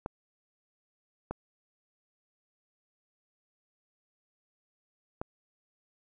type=clicks; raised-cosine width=1 ms; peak=-20 dBFS; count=3; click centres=0.061 / 1.31 / 5.215 s; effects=none